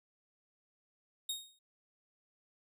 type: tone with exponential decay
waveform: sawtooth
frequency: 3729 Hz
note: A#7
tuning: in tune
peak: -30 dBFS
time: 1.29-1.59 s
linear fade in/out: 5 ms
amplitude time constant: 65 ms
effects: none